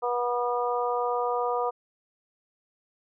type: harmonic tone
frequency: 243 Hz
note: B3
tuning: 28 cents flat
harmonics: 2 / 3 / 4 / 5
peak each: -28 / -30 / -31 / -32 dBFS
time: 0.02-1.71 s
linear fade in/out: 20 ms
effects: none